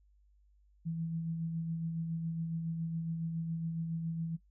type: tone with tremolo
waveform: sine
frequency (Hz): 164.3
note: E3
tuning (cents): -5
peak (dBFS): -32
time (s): 0.85-4.37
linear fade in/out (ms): 20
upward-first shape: sine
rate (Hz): 7.2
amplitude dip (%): 35
effects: noise-tail reverb RT60 0.1 s tail -18 dB re dry + added 50 Hz sine -63 dBFS peak until 4.5 s